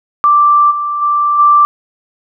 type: tone with level steps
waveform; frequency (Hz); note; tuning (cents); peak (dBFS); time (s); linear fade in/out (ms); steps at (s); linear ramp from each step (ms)
sine; 1174.7; D6; 0; -5 / -14 / -9 / -4; 0.24-1.65; 0; 0.7 / 1.01 / 1.38; 20
effects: none

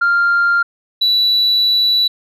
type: tone pair in turn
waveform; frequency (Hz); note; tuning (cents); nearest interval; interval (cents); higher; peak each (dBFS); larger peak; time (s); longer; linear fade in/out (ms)
sine; 1395 / 3946; F6 / B7; -2 / -2; octave + tritone; 1800; second; -9; neither; 0.01-0.63 / 1.01-2.08; second; 10
effects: tanh soft clip ceiling -8 dBFS

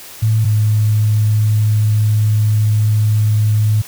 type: tone pair in turn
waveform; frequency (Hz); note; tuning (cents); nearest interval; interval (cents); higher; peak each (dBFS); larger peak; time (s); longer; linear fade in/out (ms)
sine; 110 / 106.99; A2 / A2; 0 / -48; unison; 48; first; -10; neither; 0.22-0.45 / 0.45-3.82; second; 10
effects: white hiss -35 dBFS RMS until 3.87 s

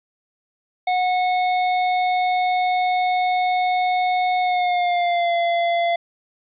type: tone with pitch glide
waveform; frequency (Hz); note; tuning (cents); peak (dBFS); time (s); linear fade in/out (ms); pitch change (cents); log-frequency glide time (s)
square; 731 to 686; F#5 to F5; -21 to -31; -18; 0.87-5.96; 5; -110; 4.41-5.34
effects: resampled to 8000 Hz + 10-bit

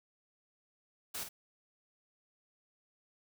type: noise with echo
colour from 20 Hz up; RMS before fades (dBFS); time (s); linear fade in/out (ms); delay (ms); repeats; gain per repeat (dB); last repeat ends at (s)
white; -40; 1.14-1.24; 10; 50; 1; -7; 1.29
effects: none

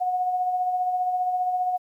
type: tone with tremolo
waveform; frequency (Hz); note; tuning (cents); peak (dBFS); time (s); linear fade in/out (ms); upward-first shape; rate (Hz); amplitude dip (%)
sine; 730; F#5; -24; -20; 0-1.78; 20; sine; 15; 40
effects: 10-bit

